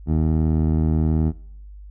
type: tone with low-pass filter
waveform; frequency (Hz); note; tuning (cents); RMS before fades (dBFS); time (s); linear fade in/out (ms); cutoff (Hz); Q
15% pulse; 78.8; D#2; +23; -19; 0.06-1.33; 50; 400; 0.53
effects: noise-tail reverb RT60 0.7 s tail -22 dB re dry + added 50 Hz sine -37 dBFS peak until 1.9 s